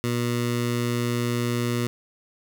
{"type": "tone with notch filter", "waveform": "15% pulse", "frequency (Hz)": 120, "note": "B2", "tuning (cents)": -49, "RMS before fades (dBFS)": -25, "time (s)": [0.04, 1.87], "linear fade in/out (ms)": 0, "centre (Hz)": 750, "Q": 1.1, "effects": []}